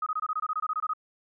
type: tone bursts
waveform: sine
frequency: 1257 Hz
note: D#6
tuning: 17 cents sharp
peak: -26 dBFS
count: 14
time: 0.02-0.935 s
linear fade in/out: 5 ms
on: 44 ms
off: 23 ms
effects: none